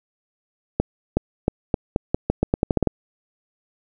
accelerating click train, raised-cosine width 2 ms, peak -4 dBFS, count 14, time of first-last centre 0.8-2.873 s, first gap 370 ms, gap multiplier 0.84, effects none

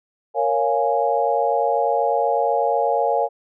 sine chord, Bb minor seventh, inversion none, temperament equal, 466.2 / 554.4 / 698.5 / 830.6 Hz, Bb4 / Db5 / F5 / Ab5, 0 / 0 / 0 / 0 cents, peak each -23 / -22 / -22 / -22 dBFS, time 0.34-3.29 s, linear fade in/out 50 ms, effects none

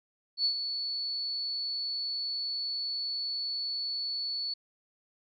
sine tone with ADSR envelope, 4435 Hz, C#8, in tune, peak -23 dBFS, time 0.37-4.54 s, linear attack 78 ms, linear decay 86 ms, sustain -8 dB, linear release 6 ms, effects none

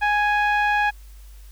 sawtooth tone with low-pass filter, 830.6 Hz, G#5, in tune, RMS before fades -20 dBFS, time 0.01-0.91 s, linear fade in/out 20 ms, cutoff 2100 Hz, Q 2.1, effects added 50 Hz sine -40 dBFS peak until 1.51 s + white hiss -55 dBFS RMS until 1.51 s

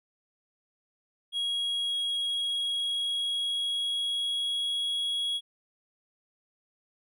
triangle tone with pitch glide, 3300 to 3327 Hz, G#7 to G#7, -12 to +2 cents, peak -26 dBFS, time 1.32-5.41 s, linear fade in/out 50 ms, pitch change +14 cents, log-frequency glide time 1.81-4.97 s, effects none

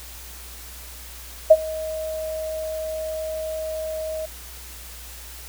sine tone with ADSR envelope, 631 Hz, D#5, 24 cents sharp, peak -4 dBFS, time 1.5-4.26 s, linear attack 11 ms, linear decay 47 ms, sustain -22 dB, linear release 10 ms, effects added 60 Hz sine -41 dBFS peak until 5.48 s + white hiss -41 dBFS RMS until 5.48 s

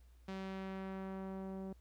sawtooth tone with low-pass filter sweep, 191.3 Hz, G3, 42 cents flat, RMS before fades -44 dBFS, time 0.28-1.73 s, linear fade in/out 5 ms, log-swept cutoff 4500 to 600 Hz, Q 0.79, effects added 60 Hz sine -59 dBFS peak until 1.8 s + pink hiss -75 dBFS RMS until 1.8 s

